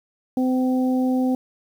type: harmonic tone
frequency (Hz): 256.2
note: C4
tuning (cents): -36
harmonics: 1 / 2 / 3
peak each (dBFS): -18 / -28 / -31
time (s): 0.37-1.35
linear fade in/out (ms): 2
effects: 8-bit